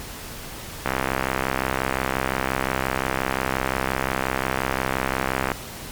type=click train; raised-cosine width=0.5 ms; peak=-6 dBFS; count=307; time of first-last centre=0.86-5.518 s; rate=65.7 Hz; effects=pink hiss -36 dBFS RMS until 5.91 s + MP3 96 kbps